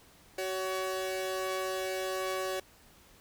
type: tone pair together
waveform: sawtooth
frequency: 375.9 / 563.2 Hz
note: F#4 / C#5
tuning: +27 / +27 cents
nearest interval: perfect fifth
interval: 700 cents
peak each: -31 / -31 dBFS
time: 0.38-2.6 s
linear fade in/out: 5 ms
effects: pink hiss -59 dBFS RMS until 3.2 s